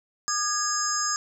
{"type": "tone cluster", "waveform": "sine", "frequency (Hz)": [1214, 1659, 5070, 6510, 7340], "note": ["D#6", "G#6", "D#8", "G#8", "A#8"], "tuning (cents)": [-43, -2, 32, -36, -28], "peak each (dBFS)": [-29, -33, -31, -29, -31], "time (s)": [0.28, 1.16], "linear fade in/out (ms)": 0, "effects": ["9-bit"]}